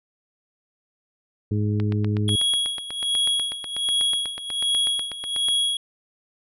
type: harmonic tone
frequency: 104.8 Hz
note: G#2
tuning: 16 cents sharp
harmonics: 1 / 2 / 3 / 4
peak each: -21 / -27 / -31 / -33 dBFS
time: 1.51-2.36 s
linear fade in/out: 5 ms
type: click train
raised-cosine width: 0.3 ms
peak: -18 dBFS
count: 31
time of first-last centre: 1.8-5.486 s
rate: 8.14 Hz
type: tone with tremolo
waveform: square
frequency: 3322 Hz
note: G#7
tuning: in tune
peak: -19 dBFS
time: 2.28-5.77 s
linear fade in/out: 2 ms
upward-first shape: sine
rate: 1.3 Hz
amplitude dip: 80%
effects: resampled to 24000 Hz